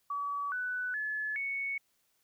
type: tone with pitch steps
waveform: sine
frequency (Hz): 1141 / 1492 / 1718 / 2217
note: C#6 / F#6 / A6 / C#7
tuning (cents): +50 / +14 / -42 / 0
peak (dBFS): -32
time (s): 0.1-1.78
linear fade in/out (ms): 5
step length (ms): 420
effects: white hiss -74 dBFS RMS until 2.23 s